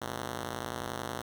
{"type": "ring-modulated tone", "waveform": "5% pulse", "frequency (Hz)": 121.1, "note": "B2", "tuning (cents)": -34, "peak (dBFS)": -21, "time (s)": [0.01, 1.22], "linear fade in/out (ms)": 10, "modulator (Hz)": 25.6, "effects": ["9-bit"]}